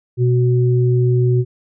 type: tone pair together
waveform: sine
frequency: 123.47 / 370 Hz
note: B2 / F#4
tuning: 0 / 0 cents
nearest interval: octave + perfect fifth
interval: 1900 cents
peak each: -12 / -19 dBFS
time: 0.17-1.45 s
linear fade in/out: 50 ms
effects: none